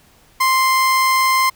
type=tone; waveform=30% pulse; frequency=1046.5 Hz; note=C6; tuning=in tune; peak=-10 dBFS; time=0.4-1.5 s; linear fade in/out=10 ms; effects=pink hiss -52 dBFS RMS until 1.55 s